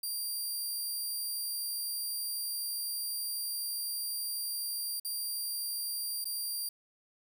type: tone with dropouts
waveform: 10% pulse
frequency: 4743 Hz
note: D8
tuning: 16 cents sharp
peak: -27 dBFS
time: 0.03-6.69 s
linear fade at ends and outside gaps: 5 ms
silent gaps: 4.999-5.048 / 6.244-6.254 s
effects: none